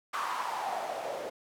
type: noise with band-pass filter sweep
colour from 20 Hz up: white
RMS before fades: -35 dBFS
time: 0.13-1.3 s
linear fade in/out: 10 ms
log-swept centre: 1200 to 520 Hz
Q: 5.2
effects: none